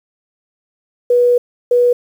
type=tone pair in turn; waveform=sine; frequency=487.4 / 487.4 Hz; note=B4 / B4; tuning=-23 / -23 cents; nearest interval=unison; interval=0 cents; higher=neither; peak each=-8 dBFS; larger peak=neither; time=1.1-1.38 / 1.71-1.93 s; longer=first; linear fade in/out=5 ms; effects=7-bit